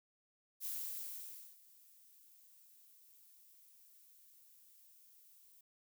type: noise with ADSR envelope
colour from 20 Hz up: violet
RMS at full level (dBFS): -41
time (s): 0.6-5.61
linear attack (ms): 53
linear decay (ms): 910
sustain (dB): -23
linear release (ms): 5
effects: none